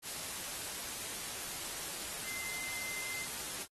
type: tone in noise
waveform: sine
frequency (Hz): 2072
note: C7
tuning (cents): -17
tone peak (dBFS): -44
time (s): 2.24-3.27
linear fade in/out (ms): 50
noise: white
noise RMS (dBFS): -41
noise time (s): 0.02-3.67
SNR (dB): -6
effects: AAC 32 kbps